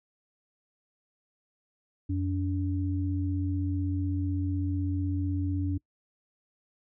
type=tone pair together; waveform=sine; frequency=90.19 / 286.5 Hz; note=F#2 / D4; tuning=-44 / -43 cents; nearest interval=octave + minor sixth; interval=2001 cents; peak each=-28 / -31 dBFS; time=2.09-5.78 s; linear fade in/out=10 ms; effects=noise-tail reverb RT60 0.1 s tail -23 dB re dry